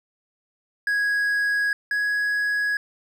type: tone pair in turn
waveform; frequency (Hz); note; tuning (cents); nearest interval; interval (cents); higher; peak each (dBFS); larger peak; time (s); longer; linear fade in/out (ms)
triangle; 1658 / 1668.6; G#6 / G#6; -3 / +8; unison; 11; second; -18 / -19; first; 0.87-1.73 / 1.91-2.77; neither; 2
effects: none